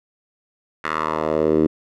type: tone with band-pass filter sweep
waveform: 10% pulse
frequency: 78.2 Hz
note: D#2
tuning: 9 cents sharp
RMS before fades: -20 dBFS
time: 0.84-1.67 s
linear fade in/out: 5 ms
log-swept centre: 1600 to 310 Hz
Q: 2.4
effects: none